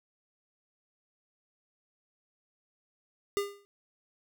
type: tone with exponential decay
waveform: square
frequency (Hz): 403.7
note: G#4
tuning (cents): -49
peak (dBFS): -25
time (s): 3.37-3.65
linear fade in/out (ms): 0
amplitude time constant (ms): 60
effects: none